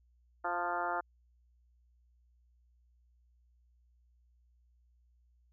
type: harmonic tone with a mistuned harmonic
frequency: 174.61 Hz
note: F3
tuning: in tune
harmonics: 2 / 3 / 4 / 5 / 6 / 7 / 8 / 9 / 10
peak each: -44 / -44 / -37 / -38 / -43 / -40 / -39 / -50 / -50 dBFS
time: 0.44-1.01 s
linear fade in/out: 10 ms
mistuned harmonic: 5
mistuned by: +21 cents
effects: added 60 Hz sine -65 dBFS peak until 5.52 s